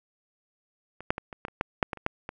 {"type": "clicks", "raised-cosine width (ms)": 0.5, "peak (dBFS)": [-26, -7, -18, -24, -16, -29, -10, -6, -16, -28, -10, -20], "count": 12, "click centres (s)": [1.006, 1.105, 1.181, 1.328, 1.451, 1.483, 1.611, 1.828, 1.932, 1.973, 2.064, 2.291], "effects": []}